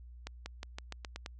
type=accelerating click train; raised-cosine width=0.2 ms; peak=-23 dBFS; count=8; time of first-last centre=0.27-1.261 s; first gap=190 ms; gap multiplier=0.9; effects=added 60 Hz sine -48 dBFS peak until 1.39 s + resampled to 24000 Hz